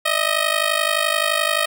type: ring-modulated tone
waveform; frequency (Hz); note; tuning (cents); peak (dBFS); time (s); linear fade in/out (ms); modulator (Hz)
10% pulse; 627; D#5; +13; -6; 0.05-1.66; 10; 25.8
effects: none